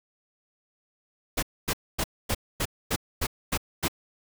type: noise bursts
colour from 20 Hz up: pink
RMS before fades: -26 dBFS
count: 9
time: 1.37-3.883 s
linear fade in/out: 10 ms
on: 57 ms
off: 250 ms
effects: none